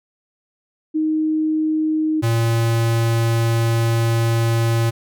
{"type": "tone pair in turn", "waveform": ["sine", "square"], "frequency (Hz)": [312, 115.09], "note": ["D#4", "A#2"], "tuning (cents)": [5, -22], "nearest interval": "octave + perfect fourth", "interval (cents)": 1727, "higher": "first", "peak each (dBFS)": -16, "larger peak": "neither", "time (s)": [[0.94, 2.22], [2.22, 4.91]], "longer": "second", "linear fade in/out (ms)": 20, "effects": []}